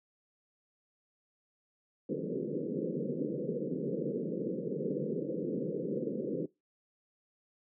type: band-pass noise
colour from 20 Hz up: white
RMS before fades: -35 dBFS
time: 2.09-6.46 s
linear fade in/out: 5 ms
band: 140 to 520 Hz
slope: 96 dB/octave
effects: noise-tail reverb RT60 0.2 s tail -20 dB re dry